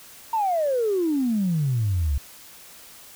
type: exponential sweep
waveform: sine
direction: down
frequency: 932.3 to 66.3 Hz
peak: -19 dBFS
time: 0.33-2.18 s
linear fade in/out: 5 ms
effects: tanh soft clip ceiling -15 dBFS + white hiss -46 dBFS RMS until 3.15 s